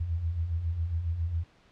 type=beating tone pair; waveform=sine; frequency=77.78 / 85.08 Hz; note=D#2 / F2; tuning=0 / -45 cents; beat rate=7.3 Hz; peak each=-36 / -28 dBFS; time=0-1.44 s; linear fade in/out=10 ms; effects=pink hiss -61 dBFS RMS until 1.71 s + low-pass 4000 Hz 12 dB/octave